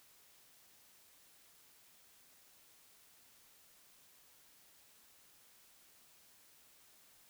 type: silence
effects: white hiss -65 dBFS RMS until 7.29 s